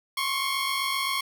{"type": "tone pair together", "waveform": "15% pulse", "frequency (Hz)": [1063.3, 1111], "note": ["C6", "C#6"], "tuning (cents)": [28, 4], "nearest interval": "minor second", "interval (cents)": 76, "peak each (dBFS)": -22, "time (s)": [0.17, 1.21], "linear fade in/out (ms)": 5, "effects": []}